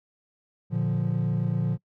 triangle chord, Bb major, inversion none, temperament equal, 116.54 / 146.83 / 174.61 Hz, Bb2 / D3 / F3, 0 / 0 / 0 cents, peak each -25 dBFS, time 0.7-1.78 s, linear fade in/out 50 ms, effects noise-tail reverb RT60 0.1 s tail -24 dB re dry + tanh soft clip ceiling -15 dBFS

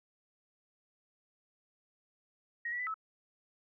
sine tone with pitch steps, 1883 / 1943 / 1993 / 1300 Hz, A#6 / B6 / B6 / E6, +17 / -29 / +15 / -24 cents, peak -34 dBFS, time 2.65-2.942 s, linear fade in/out 5 ms, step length 73 ms, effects none

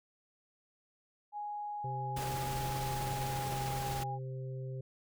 sine tone with pitch glide, 830.6 to 813.5 Hz, G#5 to G#5, 0 to -36 cents, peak -37 dBFS, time 1.32-4.19 s, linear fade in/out 50 ms, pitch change -36 cents, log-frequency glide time 2.95-3.91 s
harmonic tone, 130.9 Hz, C3, 1 cent sharp, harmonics 1 / 3 / 4, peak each -38 / -48 / -50 dBFS, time 1.84-4.81 s, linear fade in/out 5 ms
pink noise with tremolo, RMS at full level -40 dBFS, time 2.16-4.04 s, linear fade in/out 10 ms, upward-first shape sine, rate 20 Hz, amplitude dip 25%
effects none

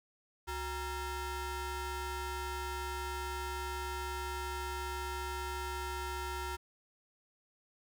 25% pulse ring-modulated tone, 434.6 Hz, A4, 21 cents flat, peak -30 dBFS, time 0.47-6.57 s, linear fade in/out 20 ms, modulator 502 Hz, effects none

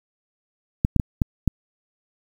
clicks, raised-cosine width 5 ms, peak -5 dBFS, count 5, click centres 0.849 / 0.963 / 0.998 / 1.218 / 1.477 s, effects 7-bit

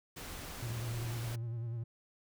pink noise, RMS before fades -45 dBFS, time 0.16-1.36 s, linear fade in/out 10 ms
triangle tone with vibrato, 116.54 Hz, A#2, in tune, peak -34 dBFS, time 0.62-1.84 s, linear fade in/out 10 ms, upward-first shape sine, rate 10 Hz, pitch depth 52 cents each way
effects none

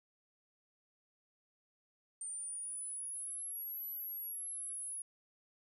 sine linear two-way sweep, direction up then down, 8870 to 11840 to 10420 Hz, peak -40 dBFS, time 2.21-5.02 s, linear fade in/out 2 ms, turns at 3.87 s, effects none

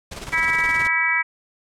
pink noise with tremolo, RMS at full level -32 dBFS, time 0.11-0.88 s, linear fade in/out 10 ms, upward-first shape square, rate 19 Hz, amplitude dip 55%
harmonic tone, 326 Hz, E4, 19 cents flat, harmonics 3 / 4 / 5 / 6 / 7, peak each -28 / -29 / -26 / -21 / -21 dBFS, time 0.32-1.23 s, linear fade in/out 20 ms
effects low-pass 9000 Hz 12 dB/octave

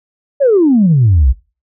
sine exponential sweep, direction down, 587 to 56.4 Hz, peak -5 dBFS, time 0.4-1.33 s, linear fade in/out 20 ms, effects noise-tail reverb RT60 0.3 s tail -19 dB re dry + tanh soft clip ceiling -2 dBFS

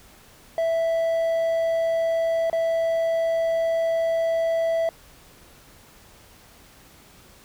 triangle tone with dropouts, 659.3 Hz, E5, in tune, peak -18 dBFS, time 0.58-4.89 s, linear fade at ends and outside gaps 1 ms, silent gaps 2.499-2.529 s, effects pink hiss -51 dBFS RMS until 7.44 s

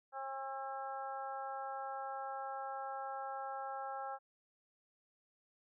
harmonic tone with a mistuned harmonic, 270 Hz, C#4, 45 cents flat, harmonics 2 / 3 / 4 / 5 / 6, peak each -48 / -42 / -51 / -47 / -55 dBFS, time 0.12-4.19 s, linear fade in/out 50 ms, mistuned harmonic 5, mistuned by -17 cents, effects none

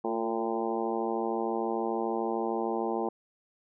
harmonic tone with a mistuned harmonic, 113.3 Hz, A#2, 49 cents flat, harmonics 2 / 3 / 4 / 5 / 6 / 7 / 8 / 9, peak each -36 / -33 / -34 / -39 / -39 / -35 / -39 / -42 dBFS, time 0.04-3.09 s, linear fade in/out 5 ms, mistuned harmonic 3, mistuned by +33 cents, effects none

